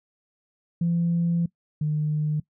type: tone pair in turn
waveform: sine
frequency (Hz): 170 / 151.72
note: F3 / D#3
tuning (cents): -46 / -43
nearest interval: major second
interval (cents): 197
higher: first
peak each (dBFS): -19 / -21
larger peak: first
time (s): 0.81-1.46 / 1.81-2.4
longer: first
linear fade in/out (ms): 5
effects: noise-tail reverb RT60 0.1 s tail -21 dB re dry + tanh soft clip ceiling -16 dBFS